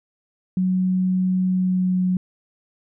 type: tone with pitch glide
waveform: sine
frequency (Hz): 185 to 183.3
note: F#3 to F#3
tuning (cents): 0 to -16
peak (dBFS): -17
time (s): 0.57-2.17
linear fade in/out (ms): 2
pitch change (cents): -16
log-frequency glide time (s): 1.46-2.03
effects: none